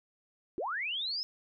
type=linear sweep; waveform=sine; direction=up; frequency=299.6 to 5240 Hz; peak=-32 dBFS; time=0.58-1.23 s; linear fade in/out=0 ms; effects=none